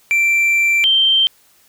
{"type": "tone pair in turn", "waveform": ["triangle", "sine"], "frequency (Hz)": [2349, 3136], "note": ["D7", "G7"], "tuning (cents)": [0, 0], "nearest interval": "perfect fourth", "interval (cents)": 500, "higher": "second", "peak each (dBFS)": -10, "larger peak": "neither", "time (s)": [[0.11, 0.84], [0.84, 1.27]], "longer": "first", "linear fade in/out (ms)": 0, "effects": ["white hiss -53 dBFS RMS until 1.68 s"]}